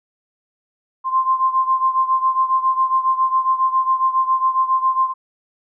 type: beating tone pair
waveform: sine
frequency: 1046.5 / 1053.8 Hz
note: C6 / C6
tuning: 0 / +12 cents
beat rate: 7.3 Hz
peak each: -16 / -20 dBFS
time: 1.04-5.14 s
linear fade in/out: 50 ms
effects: none